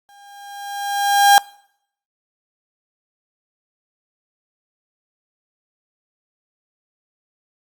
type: tone with exponential growth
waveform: 35% pulse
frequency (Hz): 806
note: G5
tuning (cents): +48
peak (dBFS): -5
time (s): 0.09-1.38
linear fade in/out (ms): 0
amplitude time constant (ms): 280
effects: noise-tail reverb RT60 0.7 s tail -24 dB re dry + Opus 48 kbps